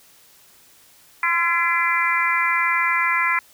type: harmonic tone with a mistuned harmonic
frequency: 339.1 Hz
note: E4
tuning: 49 cents sharp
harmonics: 3 / 4 / 5 / 6 / 7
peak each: -23 / -25 / -26 / -21 / -25 dBFS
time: 1.23-3.39 s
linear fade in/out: 2 ms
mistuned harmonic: 3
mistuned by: +19 cents
effects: white hiss -52 dBFS RMS until 3.53 s